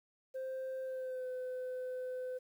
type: tone with pitch glide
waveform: sine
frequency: 523 to 507.8 Hz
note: C5 to B4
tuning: -1 to +48 cents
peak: -35 dBFS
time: 0.34-2.39 s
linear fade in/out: 20 ms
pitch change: -51 cents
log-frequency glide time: 0.84-1.28 s
effects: tanh soft clip ceiling -37 dBFS + 11-bit